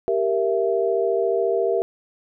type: chord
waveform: sine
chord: E diminished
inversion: first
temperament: equal with one note detuned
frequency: 392 / 466.2 / 666.1 Hz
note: G4 / Bb4 / E5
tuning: 0 / 0 / +18 cents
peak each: -22 / -22 / -24 dBFS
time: 0.08-1.82 s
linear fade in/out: 0 ms
effects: none